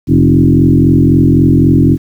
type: tone with frequency modulation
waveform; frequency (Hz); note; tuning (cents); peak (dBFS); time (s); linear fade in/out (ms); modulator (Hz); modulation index
sine; 207.7; G#3; 0; -4; 0.07-1.98; 50; 43.8; 2.8
effects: 7-bit